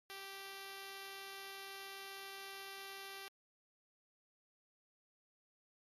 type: tone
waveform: 5% pulse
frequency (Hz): 391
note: G4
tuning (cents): -4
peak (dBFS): -36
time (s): 0.1-3.28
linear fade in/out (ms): 0
effects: MP3 64 kbps